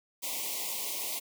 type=band-stop noise; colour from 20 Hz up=white; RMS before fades=-35 dBFS; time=0.22-1.2 s; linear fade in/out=20 ms; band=1100 to 2000 Hz; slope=96 dB/octave; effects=high-pass 300 Hz 12 dB/octave